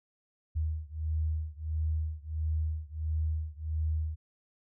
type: beating tone pair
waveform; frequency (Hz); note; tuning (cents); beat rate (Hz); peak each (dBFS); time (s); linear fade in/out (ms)
sine; 77.78 / 79.28; D#2 / D#2; 0 / +33; 1.5; -32 / -33; 0.55-4.16; 20
effects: none